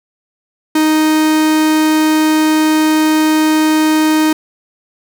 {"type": "tone", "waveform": "45% pulse", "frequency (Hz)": 311.1, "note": "D#4", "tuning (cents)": 0, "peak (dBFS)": -9, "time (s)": [0.75, 4.33], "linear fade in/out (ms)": 5, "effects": []}